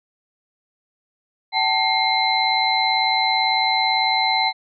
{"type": "tone cluster", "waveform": "sine", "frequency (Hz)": [767, 885, 2122, 4050], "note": ["G5", "A5", "C7", "B7"], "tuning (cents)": [-38, 10, 24, 43], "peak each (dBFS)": -22, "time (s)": [1.52, 4.53], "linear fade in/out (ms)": 50, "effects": []}